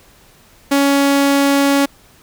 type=tone; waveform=sawtooth; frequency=279.6 Hz; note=C#4; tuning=15 cents sharp; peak=-7 dBFS; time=0.71-1.86 s; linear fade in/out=10 ms; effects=pink hiss -48 dBFS RMS until 2.22 s